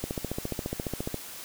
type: click train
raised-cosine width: 2 ms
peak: -17 dBFS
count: 17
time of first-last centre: 0.04-1.143 s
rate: 14.5 Hz
effects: white hiss -42 dBFS RMS until 1.44 s